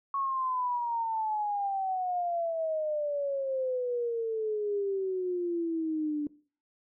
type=exponential sweep; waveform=sine; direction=down; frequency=1108.7 to 292.2 Hz; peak=-28 dBFS; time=0.14-6.27 s; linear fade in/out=2 ms; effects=noise-tail reverb RT60 0.4 s tail -20 dB re dry